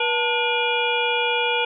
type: harmonic tone with a mistuned harmonic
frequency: 481.4 Hz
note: B4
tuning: 44 cents flat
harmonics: 1 / 2 / 3 / 5 / 6 / 7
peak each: -25 / -25 / -29 / -24 / -28 / -29 dBFS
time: 0-1.65 s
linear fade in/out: 5 ms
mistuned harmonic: 2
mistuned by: -140 cents
effects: none